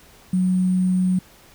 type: tone with sample-and-hold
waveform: sine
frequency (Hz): 183.9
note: F#3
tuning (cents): -10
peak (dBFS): -16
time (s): 0.33-1.19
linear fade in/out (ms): 5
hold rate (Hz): 8820
effects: pink hiss -50 dBFS RMS until 1.54 s